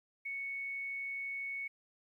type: tone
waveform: sine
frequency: 2217 Hz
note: C#7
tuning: in tune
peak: -37 dBFS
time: 0.25-1.68 s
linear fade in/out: 10 ms
effects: 12-bit